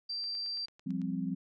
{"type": "tone", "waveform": "sine", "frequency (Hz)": 4699, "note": "D8", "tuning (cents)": 0, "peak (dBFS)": -34, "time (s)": [0.09, 0.66], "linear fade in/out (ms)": 10}
{"type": "click train", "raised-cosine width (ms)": 0.2, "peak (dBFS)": -39, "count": 8, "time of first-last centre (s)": [0.24, 1.017], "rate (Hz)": 9.01}
{"type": "chord", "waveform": "sine", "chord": "F suspended second", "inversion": "none", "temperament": "equal", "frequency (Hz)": [174.61, 196, 261.6], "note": ["F3", "G3", "C4"], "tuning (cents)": [0, 0, 0], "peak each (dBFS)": -36, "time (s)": [0.86, 1.35], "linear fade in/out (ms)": 10}
{"effects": []}